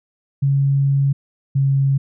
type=tone pair in turn; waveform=sine; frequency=138.59 / 137 Hz; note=C#3 / C#3; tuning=0 / -20 cents; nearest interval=unison; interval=20 cents; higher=first; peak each=-13 dBFS; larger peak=neither; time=0.42-1.13 / 1.55-1.98 s; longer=first; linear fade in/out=10 ms; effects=none